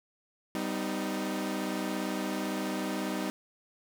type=chord; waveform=sawtooth; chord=G augmented; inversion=none; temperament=equal with one note detuned; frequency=196 / 253.2 / 311.1 Hz; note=G3 / B3 / D#4; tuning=0 / +43 / 0 cents; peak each=-31 / -33 / -31 dBFS; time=0.55-3.3 s; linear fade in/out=0 ms; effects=none